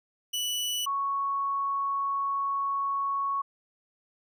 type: tone pair in turn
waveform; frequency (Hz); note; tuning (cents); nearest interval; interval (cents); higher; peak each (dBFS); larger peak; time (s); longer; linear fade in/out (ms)
sawtooth / sine; 2960 / 1108.7; F#7 / C#6; 0 / 0; octave + perfect fourth; 1700; first; -25 / -26; first; 0.33-0.86 / 0.86-3.42; second; 10
effects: none